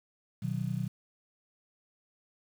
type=chord; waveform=sine; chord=B major; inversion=none; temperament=just; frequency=123.47 / 154.34 / 185.21 Hz; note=B2 / D#3 / F#3; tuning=0 / -14 / +2 cents; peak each=-34 / -35 / -35 dBFS; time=0.42-0.88 s; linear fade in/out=10 ms; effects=9-bit